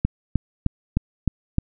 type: click train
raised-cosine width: 5 ms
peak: -6 dBFS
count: 6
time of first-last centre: 0.05-1.584 s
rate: 3.26 Hz
effects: none